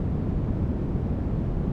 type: low-pass noise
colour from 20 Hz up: white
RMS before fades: -26 dBFS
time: 0-1.72 s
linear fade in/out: 2 ms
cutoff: 180 Hz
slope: 12 dB/octave
effects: none